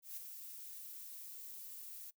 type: noise with ADSR envelope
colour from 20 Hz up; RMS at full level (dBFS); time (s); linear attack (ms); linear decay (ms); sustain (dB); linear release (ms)
violet; -44; 0.02-2.11; 150; 11; -6; 16
effects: noise-tail reverb RT60 0.1 s tail -20 dB re dry